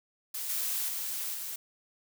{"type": "noise with level steps", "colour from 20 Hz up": "blue", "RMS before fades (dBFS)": [-36, -32, -35, -38], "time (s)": [0.34, 1.56], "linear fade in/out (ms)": 5, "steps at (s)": [0.49, 0.88, 1.34], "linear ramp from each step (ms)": 5, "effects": []}